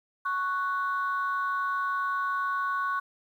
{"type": "tone pair together", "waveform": "sine", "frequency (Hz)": [1108.7, 1481.3], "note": ["C#6", "F#6"], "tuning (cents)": [0, 2], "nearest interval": "perfect fourth", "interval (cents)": 502, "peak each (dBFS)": [-27, -30], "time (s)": [0.25, 3], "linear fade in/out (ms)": 10, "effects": ["tanh soft clip ceiling -20 dBFS", "10-bit"]}